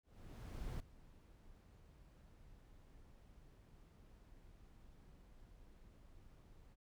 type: noise with ADSR envelope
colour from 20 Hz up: brown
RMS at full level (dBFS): -44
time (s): 0.03-6.76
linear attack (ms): 770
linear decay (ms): 3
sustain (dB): -18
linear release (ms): 36
effects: none